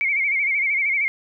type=tone with vibrato; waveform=sine; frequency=2213 Hz; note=C#7; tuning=3 cents flat; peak=-18 dBFS; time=0.01-1.08 s; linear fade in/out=0 ms; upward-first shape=sine; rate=13 Hz; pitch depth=86 cents each way; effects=none